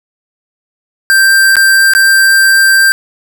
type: tone with dropouts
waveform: square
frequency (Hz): 1574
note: G6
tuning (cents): +7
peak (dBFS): -5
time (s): 1.1-2.92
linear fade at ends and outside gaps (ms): 0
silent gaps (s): 1.556-1.567 / 1.936-1.95
effects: none